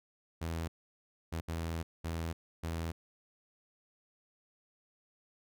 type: tone bursts at uneven times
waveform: sawtooth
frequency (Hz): 82.41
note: E2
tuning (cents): 0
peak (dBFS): -31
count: 5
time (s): 0.41-0.68 / 1.32-1.41 / 1.48-1.83 / 2.04-2.33 / 2.63-2.92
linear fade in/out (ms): 10
effects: none